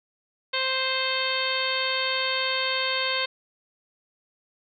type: harmonic tone with a mistuned harmonic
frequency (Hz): 523.3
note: C5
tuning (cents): 0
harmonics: 1 / 2 / 3 / 4 / 5 / 6 / 7 / 8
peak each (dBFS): -32 / -32 / -32 / -32 / -32 / -32 / -32 / -32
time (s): 0.53-3.26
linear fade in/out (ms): 10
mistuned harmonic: 8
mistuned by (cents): +74
effects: none